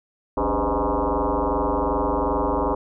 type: tone with frequency modulation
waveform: sine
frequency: 271.2 Hz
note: C#4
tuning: 38 cents flat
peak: -19 dBFS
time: 0.37-2.75 s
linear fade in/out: 5 ms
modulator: 113 Hz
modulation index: 7.3
effects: none